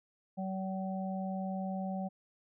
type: harmonic tone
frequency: 190 Hz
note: F#3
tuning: 46 cents sharp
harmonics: 1 / 3 / 4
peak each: -35 / -43 / -41 dBFS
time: 0.37-2.09 s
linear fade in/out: 20 ms
effects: none